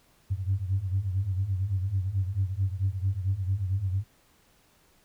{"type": "tone cluster", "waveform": "sine", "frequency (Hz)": [92.7, 97.4, 101.7], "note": ["F#2", "G2", "G#2"], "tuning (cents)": [4, -11, -36], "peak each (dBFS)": [-28, -31, -30], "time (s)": [0.3, 4.04], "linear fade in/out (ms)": 20, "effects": ["tanh soft clip ceiling -17 dBFS", "pink hiss -63 dBFS RMS until 5.04 s"]}